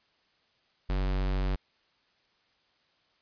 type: tone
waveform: square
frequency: 47.23 Hz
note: F#1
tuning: 36 cents sharp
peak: -27 dBFS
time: 0.89-1.56 s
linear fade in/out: 10 ms
effects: white hiss -69 dBFS RMS until 3.21 s + resampled to 11025 Hz